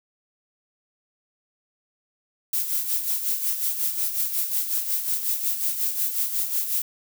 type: noise with tremolo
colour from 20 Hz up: violet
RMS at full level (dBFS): -23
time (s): 2.53-6.82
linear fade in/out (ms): 2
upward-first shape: sine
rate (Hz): 5.5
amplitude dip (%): 60
effects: none